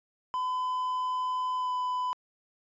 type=tone with pitch glide; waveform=triangle; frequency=1011 to 1001.7 Hz; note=B5 to B5; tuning=+40 to +24 cents; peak=-26 dBFS; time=0.34-2.13 s; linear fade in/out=0 ms; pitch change=-16 cents; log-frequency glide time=1.57-1.72 s; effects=resampled to 16000 Hz